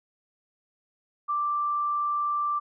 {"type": "tone", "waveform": "sine", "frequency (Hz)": 1176, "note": "D6", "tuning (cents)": 2, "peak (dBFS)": -24, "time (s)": [1.28, 2.6], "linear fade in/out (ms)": 20, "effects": []}